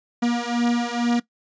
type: beating tone pair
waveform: 45% pulse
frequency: 237.2 / 239.4 Hz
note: A#3 / A#3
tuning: +30 / +46 cents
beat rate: 2.2 Hz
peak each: -23 dBFS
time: 0.22-1.2 s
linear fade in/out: 10 ms
effects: noise-tail reverb RT60 0.1 s tail -18 dB re dry + resampled to 16000 Hz